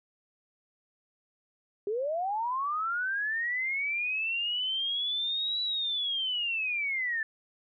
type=linear two-way sweep; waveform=sine; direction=up then down; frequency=392 to 3951 to 1745 Hz; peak=-28 dBFS; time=1.87-7.23 s; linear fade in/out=2 ms; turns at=5.62 s; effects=none